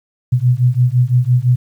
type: beating tone pair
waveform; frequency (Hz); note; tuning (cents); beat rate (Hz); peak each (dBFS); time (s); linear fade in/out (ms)
sine; 121.5 / 127.4; B2 / C3; -28 / -46; 5.9; -13; 0.32-1.56; 10
effects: 8-bit